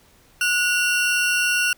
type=tone pair together; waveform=40% pulse; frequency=1460.6 / 2743 Hz; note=F#6 / F7; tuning=-23 / -32 cents; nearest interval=major seventh; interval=1091 cents; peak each=-20 dBFS; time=0.41-1.73 s; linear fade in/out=2 ms; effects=pink hiss -55 dBFS RMS until 1.77 s